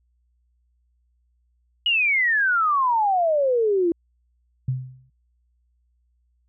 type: exponential sweep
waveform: sine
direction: down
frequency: 2942 to 328.7 Hz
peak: -17 dBFS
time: 1.86-3.92 s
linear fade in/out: 2 ms
type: tone with exponential decay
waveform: sine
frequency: 128.9 Hz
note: C3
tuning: 26 cents flat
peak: -18 dBFS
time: 4.68-5.1 s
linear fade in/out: 5 ms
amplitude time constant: 90 ms
effects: added 60 Hz sine -63 dBFS peak until 6.48 s